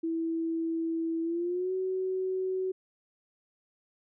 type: tone with pitch glide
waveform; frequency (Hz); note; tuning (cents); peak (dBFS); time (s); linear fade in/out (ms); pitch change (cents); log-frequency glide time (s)
sine; 328.2 to 374.8; E4 to F#4; -8 to +22; -28; 0.03-2.72; 10; +230; 1.22-1.73
effects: none